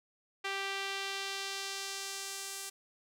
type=tone with band-pass filter sweep; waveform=sawtooth; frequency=392 Hz; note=G4; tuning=in tune; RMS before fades=-39 dBFS; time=0.44-2.7 s; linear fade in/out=10 ms; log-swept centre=2400 to 8800 Hz; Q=1; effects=none